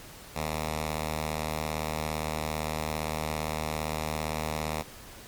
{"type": "tone with notch filter", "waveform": "5% pulse", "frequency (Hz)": 77.6, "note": "D#2", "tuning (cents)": -4, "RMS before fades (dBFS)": -32, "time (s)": [0.35, 4.83], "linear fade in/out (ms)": 20, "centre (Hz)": 340, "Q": 1.4, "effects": ["pink hiss -47 dBFS RMS until 5.27 s", "MP3 96 kbps"]}